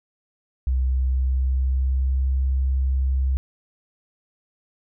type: tone with pitch glide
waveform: sine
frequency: 64.4 to 66.02 Hz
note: C2 to C2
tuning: -27 to +16 cents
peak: -18 dBFS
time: 0.67-3.37 s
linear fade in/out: 0 ms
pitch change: +43 cents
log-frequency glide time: 0.86-2.34 s
effects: none